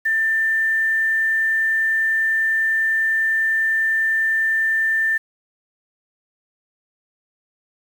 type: tone with quantisation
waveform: sine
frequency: 1785 Hz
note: A6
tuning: 24 cents sharp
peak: -16 dBFS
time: 0.05-5.18 s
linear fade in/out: 10 ms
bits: 7
effects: none